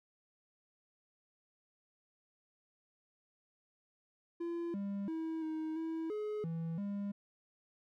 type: tone with pitch steps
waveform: triangle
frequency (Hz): 340.5 / 199.6 / 322.8 / 315.3 / 324.3 / 423.2 / 164.7 / 201.6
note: F4 / G3 / E4 / D#4 / E4 / G#4 / E3 / G3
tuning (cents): -44 / +32 / -36 / +23 / -28 / +33 / -1 / +49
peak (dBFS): -34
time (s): 4.4-7.12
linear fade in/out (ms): 10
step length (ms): 340
effects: none